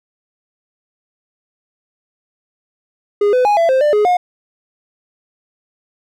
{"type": "tone with pitch steps", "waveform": "triangle", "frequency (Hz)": [410.7, 503, 828, 670, 524, 594, 419.1, 718], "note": ["G#4", "B4", "G#5", "E5", "C5", "D5", "G#4", "F5"], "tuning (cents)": [-19, 32, -5, 28, 2, 20, 16, 48], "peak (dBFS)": -8, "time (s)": [3.21, 4.17], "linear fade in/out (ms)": 5, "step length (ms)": 120, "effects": []}